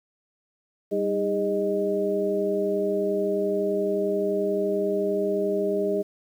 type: tone cluster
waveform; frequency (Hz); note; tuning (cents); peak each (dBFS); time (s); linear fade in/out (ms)
sine; 196.8 / 313.4 / 404.9 / 619; G3 / D#4 / G#4 / D#5; +7 / +13 / -44 / -9; -31 / -32 / -24 / -28; 0.91-6.03; 20
effects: 9-bit